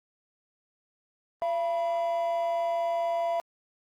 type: tone pair together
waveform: triangle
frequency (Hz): 678.9 / 976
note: F5 / B5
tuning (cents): -49 / -21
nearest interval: tritone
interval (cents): 628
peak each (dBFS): -23 / -32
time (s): 1.42-3.4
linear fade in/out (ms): 0
effects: tanh soft clip ceiling -20 dBFS + Opus 32 kbps